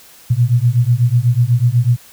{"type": "beating tone pair", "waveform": "sine", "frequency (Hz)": [116.9, 125], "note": ["A#2", "B2"], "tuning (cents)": [5, 21], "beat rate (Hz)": 8.1, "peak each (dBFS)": -13, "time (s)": [0.3, 1.97], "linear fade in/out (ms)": 10, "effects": ["white hiss -43 dBFS RMS until 2.12 s"]}